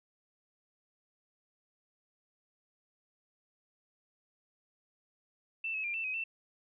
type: tone with pitch steps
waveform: sine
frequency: 2667 / 2578 / 2389 / 2667 / 2526 / 2675 Hz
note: E7 / E7 / D7 / E7 / D#7 / E7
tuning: +20 / -39 / +29 / +20 / +26 / +25 cents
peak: -33 dBFS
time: 5.64-6.24 s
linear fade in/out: 5 ms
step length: 100 ms
effects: none